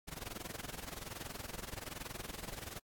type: noise with amplitude modulation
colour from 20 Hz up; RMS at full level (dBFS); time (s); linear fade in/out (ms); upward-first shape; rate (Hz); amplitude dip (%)
pink; -42; 0.07-2.8; 20; sine; 21.2; 90
effects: AAC 64 kbps